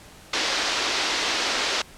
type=band-pass noise; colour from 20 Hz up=white; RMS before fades=-25 dBFS; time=0.33-1.82 s; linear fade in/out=5 ms; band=270 to 5300 Hz; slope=24 dB/octave; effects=pink hiss -47 dBFS RMS until 1.97 s + low-pass 11000 Hz 12 dB/octave